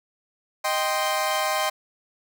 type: chord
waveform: sawtooth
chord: C minor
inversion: first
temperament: equal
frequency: 622.3 / 784 / 1046.5 Hz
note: Eb5 / G5 / C6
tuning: 0 / 0 / 0 cents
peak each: -23 dBFS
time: 0.64-1.7 s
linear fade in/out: 10 ms
effects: none